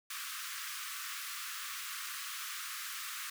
pink high-pass noise, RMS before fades -42 dBFS, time 0.1-3.3 s, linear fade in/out 5 ms, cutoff 1100 Hz, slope 96 dB/octave, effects none

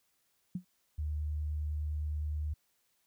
sine tone with exponential decay, 181.4 Hz, F#3, 34 cents flat, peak -30 dBFS, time 0.55-0.65 s, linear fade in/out 5 ms, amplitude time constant 20 ms
sine tone with vibrato, 75.5 Hz, D2, 48 cents sharp, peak -32 dBFS, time 0.98-2.54 s, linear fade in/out 10 ms, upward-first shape triangle, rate 9.7 Hz, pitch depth 9 cents each way
effects white hiss -75 dBFS RMS until 3.06 s

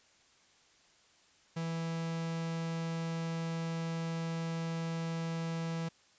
45% pulse tone, 164.81 Hz, E3, in tune, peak -34 dBFS, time 1.56-5.89 s, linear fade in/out 10 ms, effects white hiss -65 dBFS RMS until 6.18 s + resampled to 16000 Hz

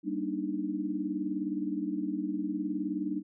sine chord, Eb major seventh, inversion first, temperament just, 194.45 / 233.3 / 291.7 / 311.1 Hz, G3 / Bb3 / D4 / Eb4, -14 / +2 / -12 / 0 cents, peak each -37 / -40 / -34 / -34 dBFS, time 0.03-3.23 s, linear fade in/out 50 ms, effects none

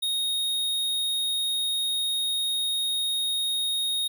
square tone, 3729 Hz, A#7, in tune, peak -25 dBFS, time 0.02-4.08 s, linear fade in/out 10 ms, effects 11-bit

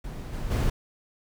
brown noise with level steps, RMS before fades -36 / -32 / -24 dBFS, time 0.04-0.7 s, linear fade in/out 5 ms, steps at 0.32 / 0.5 s, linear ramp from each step 20 ms, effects none

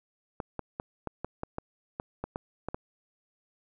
clicks, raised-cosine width 1 ms, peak -19 dBFS, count 12, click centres 0.402 / 0.593 / 0.799 / 1.073 / 1.246 / 1.434 / 1.584 / 1.999 / 2.24 / 2.359 / 2.686 / 2.745 s, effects none

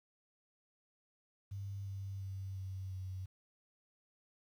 sine tone with pitch steps, 99 / 97.64 / 96.29 / 94.97 / 93.66 Hz, G2 / G2 / G2 / F#2 / F#2, +18 / -6 / -30 / +46 / +22 cents, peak -40 dBFS, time 1.51-3.26 s, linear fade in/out 10 ms, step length 350 ms, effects 11-bit

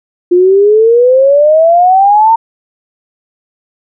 sine exponential sweep, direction up, 349.2 to 921 Hz, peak -3 dBFS, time 0.31-2.36 s, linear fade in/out 10 ms, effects none

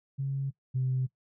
sine tone pair in turn, 136.9 / 129.43 Hz, C#3 / C3, -21 / -18 cents, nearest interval minor second, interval 97 cents, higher first, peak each -28 / -25 dBFS, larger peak second, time 0.18-0.51 / 0.74-1.07 s, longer neither, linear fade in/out 20 ms, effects noise-tail reverb RT60 0.1 s tail -19 dB re dry + tanh soft clip ceiling -21 dBFS

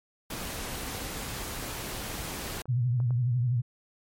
pink noise, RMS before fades -36 dBFS, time 0.3-2.62 s, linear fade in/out 5 ms
clicks, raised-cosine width 1 ms, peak -31 dBFS, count 6, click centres 2.152 / 2.446 / 2.618 / 2.656 / 3.002 / 3.107 s
sine tone with vibrato, 122.4 Hz, B2, 15 cents flat, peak -23 dBFS, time 2.68-3.62 s, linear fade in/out 20 ms, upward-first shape triangle, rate 12 Hz, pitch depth 110 cents each way
effects MP3 64 kbps

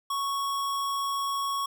square tone, 1108.7 Hz, C#6, in tune, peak -28 dBFS, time 0.1-1.66 s, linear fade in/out 5 ms, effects none

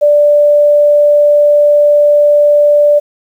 sine tone, 587.3 Hz, D5, in tune, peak -4 dBFS, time 0.01-3 s, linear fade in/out 20 ms, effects 7-bit

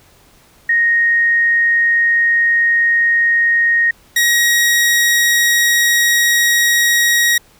sine / sawtooth tone pair in turn, 1864.7 / 1894 Hz, A#6 / A#6, 0 / +27 cents, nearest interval unison, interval 27 cents, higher second, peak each -10 / -7 dBFS, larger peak second, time 0.69-3.91 / 4.16-7.38 s, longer neither, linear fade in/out 5 ms, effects pink hiss -49 dBFS RMS until 7.59 s

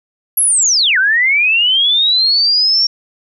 sine linear two-way sweep, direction down then up, 11530 to 1471 to 5550 Hz, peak -9 dBFS, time 0.37-2.87 s, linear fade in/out 5 ms, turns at 0.98 s, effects none

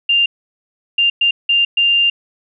sine tone bursts at uneven times, 2794 Hz, F7, in tune, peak -10 dBFS, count 5, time 0.09-0.26 / 0.98-1.1 / 1.21-1.31 / 1.49-1.65 / 1.77-2.1 s, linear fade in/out 5 ms, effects none

